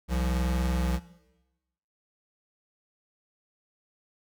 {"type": "tone pair together", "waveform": "square", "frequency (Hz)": [64.2, 171.78], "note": ["C2", "F3"], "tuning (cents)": [-32, -28], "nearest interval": "octave + perfect fourth", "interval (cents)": 1704, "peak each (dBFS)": [-27, -33], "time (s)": [0.08, 1], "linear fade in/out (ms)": 50, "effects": ["noise-tail reverb RT60 1.0 s tail -17 dB re dry"]}